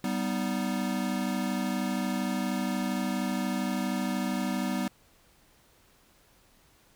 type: chord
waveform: square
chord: G augmented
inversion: none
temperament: equal with one note detuned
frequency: 194.08 / 246.9 / 311.1 Hz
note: G3 / B3 / D#4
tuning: -17 / 0 / 0 cents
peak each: -32 / -32 / -37 dBFS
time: 0.04-4.88 s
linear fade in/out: 2 ms
effects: pink hiss -62 dBFS RMS until 6.95 s